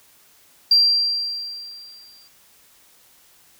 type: tone with exponential decay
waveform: sine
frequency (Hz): 4730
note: D8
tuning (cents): +12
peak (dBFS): -9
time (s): 0.71-2.28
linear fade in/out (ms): 5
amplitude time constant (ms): 340
effects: tanh soft clip ceiling -5 dBFS + white hiss -54 dBFS RMS until 3.59 s